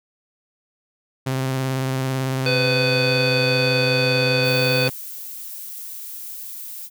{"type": "tone with vibrato", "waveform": "sawtooth", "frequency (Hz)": 131.8, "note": "C3", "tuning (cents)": 13, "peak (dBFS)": -17, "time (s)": [1.26, 4.9], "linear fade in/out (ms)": 10, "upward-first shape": "sine", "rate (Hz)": 18, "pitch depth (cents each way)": 26}
{"type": "harmonic tone", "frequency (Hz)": 502, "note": "B4", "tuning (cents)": 28, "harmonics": [1, 3, 5, 7, 9], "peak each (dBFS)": [-21, -29, -23, -30, -25], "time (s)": [2.46, 4.88], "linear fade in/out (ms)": 2}
{"type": "noise", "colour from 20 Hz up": "violet", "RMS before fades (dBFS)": -34, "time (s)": [4.42, 6.9], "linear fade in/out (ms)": 50}
{"effects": []}